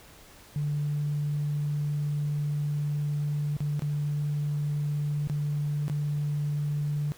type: tone with dropouts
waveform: sine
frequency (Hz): 146.83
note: D3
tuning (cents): 0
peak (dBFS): -25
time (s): 0.56-7.12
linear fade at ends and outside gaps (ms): 0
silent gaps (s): 3.567-3.605 / 3.794-3.821 / 5.273-5.298 / 5.881-5.898
effects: tanh soft clip ceiling -21 dBFS + pink hiss -52 dBFS RMS until 7.17 s

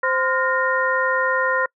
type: tone cluster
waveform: sine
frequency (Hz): 520 / 1031 / 1417 / 1845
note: C5 / C6 / F6 / A#6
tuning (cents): -11 / -26 / +25 / -18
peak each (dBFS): -23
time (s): 0.03-1.66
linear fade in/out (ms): 5
effects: noise-tail reverb RT60 0.1 s tail -26 dB re dry

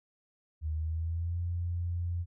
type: tone with pitch glide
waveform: sine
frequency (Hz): 77.8 to 86.82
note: D#2 to F2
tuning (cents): 0 to -10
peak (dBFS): -30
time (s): 0.61-2.26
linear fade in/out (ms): 50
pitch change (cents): +190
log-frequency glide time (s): 0.73-1.39
effects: none

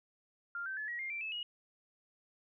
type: tone with pitch steps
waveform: sine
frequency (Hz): 1396.9 / 1550 / 1719.8 / 1908.2 / 2117 / 2349 / 2607 / 2892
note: F6 / G6 / A6 / A#6 / C7 / D7 / E7 / F#7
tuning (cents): 0 / -20 / -40 / +40 / +20 / 0 / -20 / -40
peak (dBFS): -37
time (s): 0.55-1.43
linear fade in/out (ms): 2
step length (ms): 110
effects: none

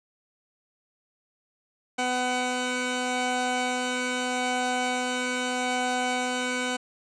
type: tone pair together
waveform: 15% pulse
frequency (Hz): 250.7 / 751.3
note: B3 / F#5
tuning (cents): +26 / +26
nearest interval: octave + perfect fifth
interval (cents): 1900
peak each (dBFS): -22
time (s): 1.98-6.77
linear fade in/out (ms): 10
effects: resampled to 22050 Hz

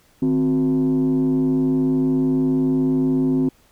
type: tone with frequency modulation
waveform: sine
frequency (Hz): 261.5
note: C4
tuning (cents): -1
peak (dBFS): -14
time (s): 0.22-3.49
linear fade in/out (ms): 5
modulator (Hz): 106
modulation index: 0.65
effects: tanh soft clip ceiling -13 dBFS + pink hiss -57 dBFS RMS until 3.71 s

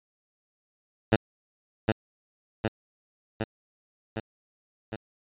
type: tone with echo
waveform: 10% pulse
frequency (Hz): 110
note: A2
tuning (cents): 0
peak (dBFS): -9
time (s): 1.12-1.16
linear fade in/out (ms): 5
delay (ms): 760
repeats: 5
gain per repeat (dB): -3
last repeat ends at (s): 4.96
effects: resampled to 8000 Hz

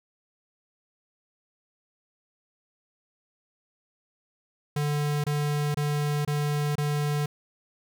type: tone bursts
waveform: square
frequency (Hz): 147.2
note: D3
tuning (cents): +4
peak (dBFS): -25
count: 5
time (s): 4.76-7.26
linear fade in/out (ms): 5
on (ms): 480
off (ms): 25
effects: none

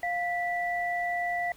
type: tone pair together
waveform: sine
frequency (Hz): 702 / 1967.9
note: F5 / B6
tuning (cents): +9 / -7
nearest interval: octave + tritone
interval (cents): 1784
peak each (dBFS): -29 / -31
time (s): 0.03-1.52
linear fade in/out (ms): 2
effects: pink hiss -55 dBFS RMS until 1.56 s

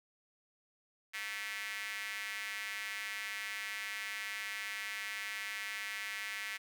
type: tone with high-pass filter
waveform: square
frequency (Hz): 102.6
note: G#2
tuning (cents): -21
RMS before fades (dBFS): -41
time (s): 1.13-6.58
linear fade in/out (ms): 20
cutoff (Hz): 2000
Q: 3.5
effects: 11-bit

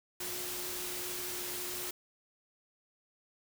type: tone in noise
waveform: sine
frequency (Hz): 359.6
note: F#4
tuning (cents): -49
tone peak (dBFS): -46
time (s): 0.2-1.91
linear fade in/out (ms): 5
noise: white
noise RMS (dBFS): -39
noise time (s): 0.2-1.91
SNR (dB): -10
effects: none

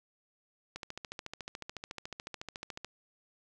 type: click train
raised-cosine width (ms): 0.2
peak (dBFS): -23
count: 30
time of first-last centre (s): 0.76-2.846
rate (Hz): 13.9
effects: none

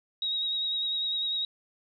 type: tone with vibrato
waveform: sine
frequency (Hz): 3793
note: A#7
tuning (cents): +29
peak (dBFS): -27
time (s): 0.22-1.45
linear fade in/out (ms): 2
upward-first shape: sine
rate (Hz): 10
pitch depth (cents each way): 22
effects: none

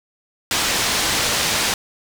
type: low-pass noise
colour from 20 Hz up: white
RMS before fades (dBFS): -20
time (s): 0.51-1.74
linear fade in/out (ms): 2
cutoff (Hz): 6100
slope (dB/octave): 12
effects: none

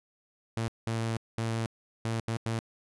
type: tone bursts at uneven times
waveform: sawtooth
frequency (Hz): 113.5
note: A#2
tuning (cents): -46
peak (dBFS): -25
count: 6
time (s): 0.57-0.68 / 0.87-1.17 / 1.38-1.66 / 2.05-2.2 / 2.28-2.37 / 2.46-2.59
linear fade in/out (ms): 0
effects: resampled to 24000 Hz

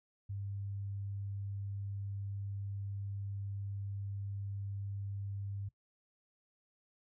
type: tone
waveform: sine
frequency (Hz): 99.6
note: G2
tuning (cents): +28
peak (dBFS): -38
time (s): 0.29-5.69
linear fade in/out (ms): 10
effects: noise-tail reverb RT60 0.1 s tail -18 dB re dry

